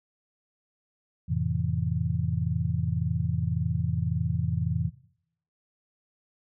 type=chord; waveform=sine; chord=F major seventh; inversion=none; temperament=just; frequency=87.31 / 109.13 / 130.96 / 163.7 Hz; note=F2 / A2 / C3 / E3; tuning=0 / -14 / +2 / -12 cents; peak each=-30 dBFS; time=1.28-4.9 s; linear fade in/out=20 ms; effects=noise-tail reverb RT60 0.7 s tail -19 dB re dry